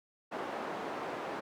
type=band-pass noise; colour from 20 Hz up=white; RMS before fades=-39 dBFS; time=0.31-1.41 s; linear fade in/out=20 ms; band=260 to 910 Hz; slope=12 dB/octave; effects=none